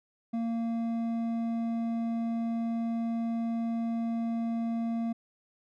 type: tone with hard clipping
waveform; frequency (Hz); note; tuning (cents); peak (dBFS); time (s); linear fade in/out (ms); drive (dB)
triangle; 230.1; A#3; -22; -30; 0.33-5.13; 10; 10
effects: none